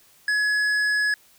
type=tone with hard clipping; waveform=sine; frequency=1690 Hz; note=G#6; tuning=30 cents sharp; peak=-21 dBFS; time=0.28-1.14 s; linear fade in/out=2 ms; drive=8 dB; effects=white hiss -56 dBFS RMS until 1.38 s